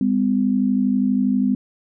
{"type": "tone pair together", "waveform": "sine", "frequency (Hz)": [201.5, 253.9], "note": ["G3", "B3"], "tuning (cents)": [48, 48], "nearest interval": "major third", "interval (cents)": 400, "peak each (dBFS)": [-19, -18], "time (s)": [0.01, 1.55], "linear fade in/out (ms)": 2, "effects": []}